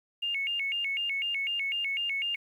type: tone with vibrato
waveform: sine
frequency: 2489 Hz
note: D#7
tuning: in tune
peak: -28 dBFS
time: 0.22-2.36 s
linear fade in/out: 10 ms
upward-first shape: square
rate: 4 Hz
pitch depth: 210 cents each way
effects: 10-bit